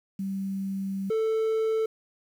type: tone pair in turn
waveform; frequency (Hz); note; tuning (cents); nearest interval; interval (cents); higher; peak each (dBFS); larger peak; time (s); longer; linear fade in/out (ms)
sine / triangle; 194.2 / 442.3; G3 / A4; -16 / +9; octave + major second; 1425; second; -28 / -21; second; 0.19-1.1 / 1.1-1.86; first; 5
effects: 9-bit